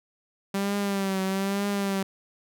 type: tone with vibrato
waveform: sawtooth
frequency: 196 Hz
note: G3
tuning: in tune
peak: -21 dBFS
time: 0.54-2.03 s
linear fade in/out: 5 ms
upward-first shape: triangle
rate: 1.1 Hz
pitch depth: 61 cents each way
effects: none